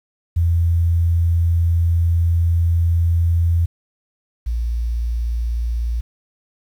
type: tone pair in turn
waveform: sine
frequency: 84.4 / 58.21 Hz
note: E2 / A#1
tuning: +41 / -2 cents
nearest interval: tritone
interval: 643 cents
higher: first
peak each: -13 / -18 dBFS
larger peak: first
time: 0.36-3.66 / 4.46-6.01 s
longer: first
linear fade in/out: 10 ms
effects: 8-bit